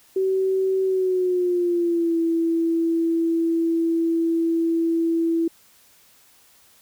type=tone with pitch glide; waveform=sine; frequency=380.6 to 331.3 Hz; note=F#4 to E4; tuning=+49 to +9 cents; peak=-18 dBFS; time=0.16-5.48 s; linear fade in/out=5 ms; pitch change=-240 cents; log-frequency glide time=0.84-2.18 s; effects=white hiss -55 dBFS RMS until 6.81 s